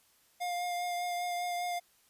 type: tone with vibrato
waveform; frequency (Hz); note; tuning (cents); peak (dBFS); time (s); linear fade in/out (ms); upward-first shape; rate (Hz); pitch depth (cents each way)
square; 707; F5; +21; -33; 0.4-1.8; 20; triangle; 5; 18
effects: white hiss -67 dBFS RMS until 2.09 s + resampled to 32000 Hz